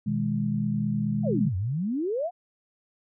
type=chord; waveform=sine; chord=G# minor; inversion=first; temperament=equal with one note detuned; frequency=123.47 / 158.1 / 207.7 Hz; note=B2 / D#3 / G#3; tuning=0 / +28 / 0 cents; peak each=-30 / -30 / -26 dBFS; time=0.06-1.49 s; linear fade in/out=10 ms
type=exponential two-way sweep; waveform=sine; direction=down then up; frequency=748 to 87.31 to 748 Hz; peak=-25 dBFS; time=1.23-2.31 s; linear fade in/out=50 ms; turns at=1.56 s
effects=none